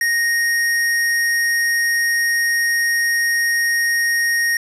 square tone, 1864.7 Hz, A#6, in tune, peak -16 dBFS, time 0.01-4.57 s, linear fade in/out 2 ms, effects resampled to 32000 Hz + 7-bit

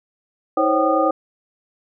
sine tone cluster, 319.7 / 524 / 554 / 768 / 1222 Hz, D#4 / C5 / C#5 / G5 / D#6, +47 / +2 / -1 / -36 / -32 cents, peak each -21 dBFS, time 0.57-1.11 s, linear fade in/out 5 ms, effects none

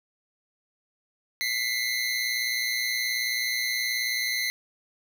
25% pulse tone pair together, 1998.2 / 2117 Hz, B6 / C7, +20 / +20 cents, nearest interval minor second, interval 100 cents, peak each -25 dBFS, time 1.41-4.5 s, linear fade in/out 0 ms, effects none

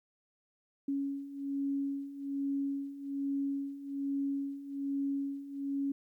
sine beating tone pair, 277.2 / 278.4 Hz, C#4 / C#4, 0 / +8 cents, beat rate 1.2 Hz, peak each -38 / -34 dBFS, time 0.88-5.92 s, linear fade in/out 5 ms, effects 12-bit

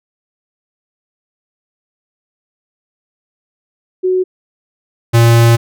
sine / square tone pair in turn, 370 / 116.54 Hz, F#4 / A#2, 0 / 0 cents, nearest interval octave + minor sixth, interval 2000 cents, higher first, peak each -10 / -6 dBFS, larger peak second, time 4.03-4.24 / 5.13-5.57 s, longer second, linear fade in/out 20 ms, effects none

